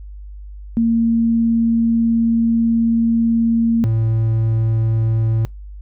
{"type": "tone pair in turn", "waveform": ["sine", "triangle"], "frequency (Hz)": [229.6, 111.98], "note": ["A#3", "A2"], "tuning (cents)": [-26, 31], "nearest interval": "octave", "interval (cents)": 1243, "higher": "first", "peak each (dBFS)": -12, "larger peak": "neither", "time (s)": [[0.77, 3.84], [3.84, 5.45]], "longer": "first", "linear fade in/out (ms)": 0, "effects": ["noise-tail reverb RT60 0.2 s tail -26 dB re dry", "added 50 Hz sine -31 dBFS peak until 5.81 s"]}